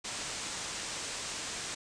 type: low-pass noise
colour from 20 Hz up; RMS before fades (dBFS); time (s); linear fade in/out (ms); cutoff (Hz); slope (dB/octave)
white; -39; 0.04-1.75; 10; 8700; 48
effects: resampled to 22050 Hz